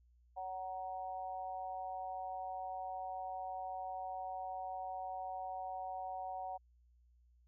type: harmonic tone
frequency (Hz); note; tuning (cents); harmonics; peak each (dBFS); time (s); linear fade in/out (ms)
187.1; F#3; +20; 3 / 4 / 5; -50 / -41 / -49; 0.36-6.58; 20
effects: added 60 Hz sine -65 dBFS peak until 7.47 s